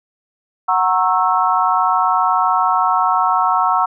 sine chord, F# dominant seventh, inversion none, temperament equal with one note detuned, 740 / 932.3 / 1092.8 / 1318.5 Hz, F#5 / A#5 / C#6 / E6, 0 / 0 / -25 / 0 cents, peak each -18 dBFS, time 0.68-3.86 s, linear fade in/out 10 ms, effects none

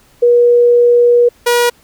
sine / sawtooth tone pair in turn, 480.8 / 480.8 Hz, B4 / B4, -46 / -46 cents, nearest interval unison, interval 0 cents, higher neither, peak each -5 dBFS, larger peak neither, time 0.22-1.29 / 1.46-1.7 s, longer first, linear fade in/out 10 ms, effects pink hiss -49 dBFS RMS until 1.83 s

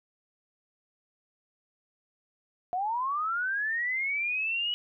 sine linear sweep, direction up, 698.5 to 2941 Hz, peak -27 dBFS, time 2.73-4.74 s, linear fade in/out 0 ms, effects none

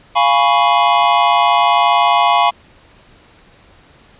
square chord, C# dominant seventh, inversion first, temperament equal, 698.5 / 830.6 / 987.8 / 1108.7 Hz, E#5 / G#5 / B5 / C#6, 0 / 0 / 0 / 0 cents, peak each -16 dBFS, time 0.15-2.51 s, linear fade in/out 20 ms, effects pink hiss -47 dBFS RMS until 4.19 s + resampled to 8000 Hz

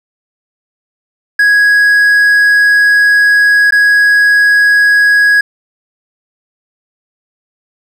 triangle tone with dropouts, 1661.2 Hz, G#6, in tune, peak -3 dBFS, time 1.39-5.41 s, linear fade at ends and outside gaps 5 ms, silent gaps 3.708-3.722 s, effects none

